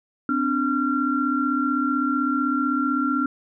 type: tone cluster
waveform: sine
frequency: 255.9 / 291.7 / 1372 Hz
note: C4 / D4 / F6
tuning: -38 / -12 / -31 cents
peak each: -24 dBFS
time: 0.29-3.26 s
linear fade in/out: 2 ms
effects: none